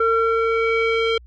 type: tone with low-pass filter sweep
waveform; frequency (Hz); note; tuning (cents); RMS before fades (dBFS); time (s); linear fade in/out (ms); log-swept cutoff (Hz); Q
square; 453.9; A#4; -46; -19; 0-1.18; 5; 1300 to 3100; 3.4
effects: added 60 Hz sine -42 dBFS peak until 1.26 s